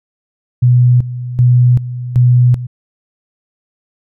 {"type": "tone with tremolo", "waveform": "sine", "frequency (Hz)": 123.47, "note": "B2", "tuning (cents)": 0, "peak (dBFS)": -5, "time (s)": [0.62, 2.67], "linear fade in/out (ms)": 10, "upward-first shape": "square", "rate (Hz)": 1.3, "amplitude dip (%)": 80, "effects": []}